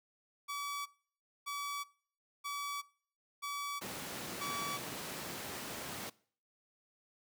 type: tone bursts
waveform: sawtooth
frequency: 1144 Hz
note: D6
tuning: 46 cents flat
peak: -34 dBFS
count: 5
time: 0.48-4.78 s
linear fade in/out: 20 ms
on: 380 ms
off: 600 ms
type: noise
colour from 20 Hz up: pink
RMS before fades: -42 dBFS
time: 3.81-6.1 s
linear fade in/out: 10 ms
effects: noise-tail reverb RT60 0.5 s tail -22 dB re dry + high-pass 150 Hz 12 dB/octave